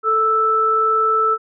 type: tone pair together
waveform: sine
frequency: 440 / 1318.5 Hz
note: A4 / E6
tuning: 0 / 0 cents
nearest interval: octave + perfect fifth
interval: 1900 cents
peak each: -21 / -14 dBFS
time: 0.03-1.38 s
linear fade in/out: 50 ms
effects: none